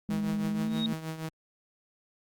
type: tone with pitch glide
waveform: sine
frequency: 207.7 to 222.6 Hz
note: G#3 to A3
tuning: 0 to +20 cents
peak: -28 dBFS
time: 0.09-0.93 s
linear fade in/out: 0 ms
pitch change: +120 cents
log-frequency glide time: 0.5-0.76 s
type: tone with tremolo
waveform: sawtooth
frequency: 159.7 Hz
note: D#3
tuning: 45 cents sharp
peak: -28 dBFS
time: 0.1-1.29 s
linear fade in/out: 5 ms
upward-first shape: triangle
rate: 6.3 Hz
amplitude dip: 70%
type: tone with exponential growth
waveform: sine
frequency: 3759 Hz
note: A#7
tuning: 14 cents sharp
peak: -27 dBFS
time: 0.63-0.86 s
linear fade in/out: 1 ms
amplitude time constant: 48 ms
effects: Opus 48 kbps